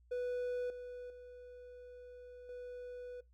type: tone with level steps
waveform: triangle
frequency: 493.6 Hz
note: B4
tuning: 1 cent flat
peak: -33 / -42 / -48 / -42 dBFS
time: 0.11-3.21 s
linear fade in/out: 10 ms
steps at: 0.7 / 1.1 / 2.49 s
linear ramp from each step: 2 ms
effects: noise-tail reverb RT60 0.2 s tail -22 dB re dry + added 60 Hz sine -63 dBFS peak until 3.33 s

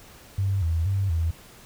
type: tone with vibrato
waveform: sine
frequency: 89.6 Hz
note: F2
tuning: 45 cents sharp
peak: -21 dBFS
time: 0.38-1.31 s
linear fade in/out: 5 ms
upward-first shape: square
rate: 2.1 Hz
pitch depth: 150 cents each way
effects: pink hiss -49 dBFS RMS until 1.65 s

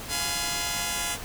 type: chord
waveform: 5% pulse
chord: F diminished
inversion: none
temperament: just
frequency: 698.5 / 838.1 / 1005.8 Hz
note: F5 / Ab5 / Cb6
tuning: 0 / +16 / +31 cents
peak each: -20 dBFS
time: 0.08-1.18 s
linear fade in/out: 50 ms
effects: pink hiss -38 dBFS RMS until 1.24 s

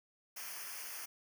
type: noise with comb filter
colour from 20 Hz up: white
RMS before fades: -45 dBFS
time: 0.36-1.06 s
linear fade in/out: 10 ms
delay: 0.26 ms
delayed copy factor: -0.85
effects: none

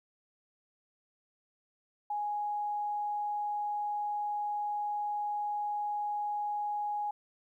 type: tone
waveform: sine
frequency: 830.6 Hz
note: G#5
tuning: in tune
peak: -31 dBFS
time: 2.1-7.11 s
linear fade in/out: 5 ms
effects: 12-bit

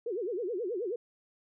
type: tone with vibrato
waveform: sine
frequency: 415.3 Hz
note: G#4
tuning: in tune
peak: -31 dBFS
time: 0.06-0.96 s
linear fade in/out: 5 ms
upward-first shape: sine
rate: 9.4 Hz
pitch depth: 300 cents each way
effects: none

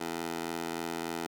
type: tone with high-pass filter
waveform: 15% pulse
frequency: 83.4 Hz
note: E2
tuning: 21 cents sharp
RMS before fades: -36 dBFS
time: 0-1.27 s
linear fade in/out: 10 ms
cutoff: 380 Hz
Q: 1.1
effects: none

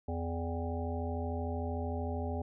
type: harmonic tone with a mistuned harmonic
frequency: 83.5 Hz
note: E2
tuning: 23 cents sharp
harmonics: 1 / 3 / 5 / 7 / 9 / 10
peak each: -35 / -40 / -42 / -43 / -45 / -45 dBFS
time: 0.08-2.42 s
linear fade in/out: 5 ms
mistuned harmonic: 10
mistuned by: -64 cents
effects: none

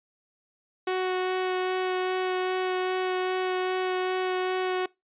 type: tone with vibrato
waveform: sawtooth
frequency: 370 Hz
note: F#4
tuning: in tune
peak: -21 dBFS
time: 0.87-4.86 s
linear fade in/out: 5 ms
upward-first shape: sine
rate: 2.5 Hz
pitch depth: 8 cents each way
effects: noise-tail reverb RT60 0.2 s tail -23 dB re dry + resampled to 8000 Hz

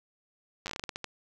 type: slowing click train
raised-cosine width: 0.2 ms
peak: -18 dBFS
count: 12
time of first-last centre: 0.66-1.043 s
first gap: 9 ms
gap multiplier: 1.25
effects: none

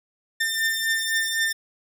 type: beating tone pair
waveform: sawtooth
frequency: 1796 / 1799.9 Hz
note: A6 / A6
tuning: +35 / +39 cents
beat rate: 3.9 Hz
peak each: -24 / -20 dBFS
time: 0.4-1.53 s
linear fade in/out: 10 ms
effects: none

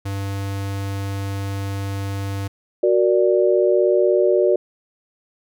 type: tone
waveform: square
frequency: 98.6 Hz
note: G2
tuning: 11 cents sharp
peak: -24 dBFS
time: 0.05-2.48 s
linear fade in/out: 10 ms
type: chord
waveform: sine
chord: Gb augmented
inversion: none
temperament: equal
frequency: 370 / 466.2 / 587.3 Hz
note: Gb4 / Bb4 / D5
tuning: 0 / 0 / 0 cents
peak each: -16 / -20 / -18 dBFS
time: 2.83-4.56 s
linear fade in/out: 5 ms
effects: none

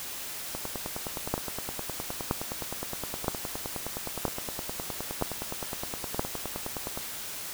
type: two click trains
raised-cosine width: 1 ms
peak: -19 / -11 dBFS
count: 63 / 6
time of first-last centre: 0.55-6.975 / 1.34-6.194 s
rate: 9.65 / 1.03 Hz
effects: white hiss -38 dBFS RMS until 7.53 s

